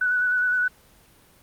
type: tone with vibrato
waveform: sine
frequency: 1483 Hz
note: F#6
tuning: 4 cents sharp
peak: -19 dBFS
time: 0.01-0.68 s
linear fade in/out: 5 ms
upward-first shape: square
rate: 9.7 Hz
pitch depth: 18 cents each way
effects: pink hiss -55 dBFS RMS until 1.42 s + Opus 24 kbps